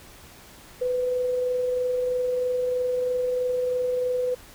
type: tone with amplitude modulation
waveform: sine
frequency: 499.7 Hz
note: B4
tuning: 20 cents sharp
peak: -21 dBFS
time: 0.81-4.35 s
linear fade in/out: 10 ms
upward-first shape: sine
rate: 23.1 Hz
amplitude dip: 25%
effects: pink hiss -48 dBFS RMS until 4.54 s